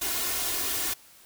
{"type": "noise with comb filter", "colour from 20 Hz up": "white", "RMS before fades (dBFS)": -29, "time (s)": [0.01, 0.94], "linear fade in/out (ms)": 10, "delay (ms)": 2.8, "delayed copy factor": 0.7, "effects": ["white hiss -54 dBFS RMS until 1.25 s"]}